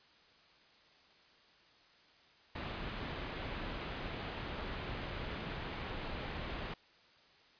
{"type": "low-pass noise", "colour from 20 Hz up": "pink", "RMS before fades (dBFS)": -42, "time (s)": [2.55, 6.74], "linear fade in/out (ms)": 5, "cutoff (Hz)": 3700, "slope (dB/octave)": 24, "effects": ["white hiss -64 dBFS RMS until 7.59 s", "resampled to 11025 Hz"]}